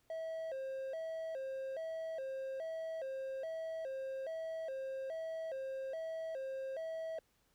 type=tone with vibrato; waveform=triangle; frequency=587.3 Hz; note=D5; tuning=in tune; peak=-37 dBFS; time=0.1-7.19 s; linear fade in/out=2 ms; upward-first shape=square; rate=1.2 Hz; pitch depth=170 cents each way; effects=pink hiss -75 dBFS RMS until 7.54 s